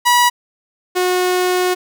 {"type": "tone pair in turn", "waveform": "sawtooth", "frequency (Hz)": [971, 363.7], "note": ["B5", "F#4"], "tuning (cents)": [-30, -30], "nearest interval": "octave + perfect fourth", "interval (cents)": 1700, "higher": "first", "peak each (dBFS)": [-6, -10], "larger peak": "first", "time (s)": [[0.05, 0.3], [0.95, 1.75]], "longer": "second", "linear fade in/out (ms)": 20, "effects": []}